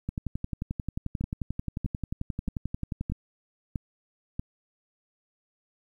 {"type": "two click trains", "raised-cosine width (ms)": 5, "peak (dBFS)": [-18, -18], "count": [6, 35], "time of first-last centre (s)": [[1.21, 4.395], [0.09, 3.099]], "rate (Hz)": [1.57, 11.3], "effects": ["10-bit"]}